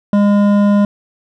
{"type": "tone with hard clipping", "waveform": "sine", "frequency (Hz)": 203.9, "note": "G#3", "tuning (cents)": -32, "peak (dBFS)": -10, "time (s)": [0.13, 0.85], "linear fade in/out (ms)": 2, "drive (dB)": 11, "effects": []}